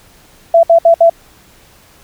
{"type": "tone bursts", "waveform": "sine", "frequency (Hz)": 670, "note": "E5", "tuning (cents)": 28, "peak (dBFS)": -3, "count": 4, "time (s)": [0.54, 1.097], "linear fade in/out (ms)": 5, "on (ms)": 92, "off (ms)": 63, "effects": ["pink hiss -45 dBFS RMS until 2.03 s"]}